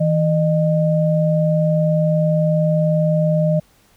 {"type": "tone pair together", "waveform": "sine", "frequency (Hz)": [161.4, 610.4], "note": ["E3", "D#5"], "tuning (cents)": [-36, -33], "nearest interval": "octave + major seventh", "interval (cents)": 2303, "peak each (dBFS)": [-15, -18], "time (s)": [0, 3.6], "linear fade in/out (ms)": 10, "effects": ["pink hiss -55 dBFS RMS until 3.96 s"]}